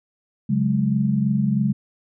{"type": "chord", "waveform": "sine", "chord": "C# suspended fourth", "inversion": "none", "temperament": "just", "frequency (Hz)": [138.59, 184.79, 207.9], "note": ["C#3", "F#3", "G#3"], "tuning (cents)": [0, -2, 2], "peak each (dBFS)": [-22, -24, -20], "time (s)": [0.49, 1.73], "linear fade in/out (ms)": 10, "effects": []}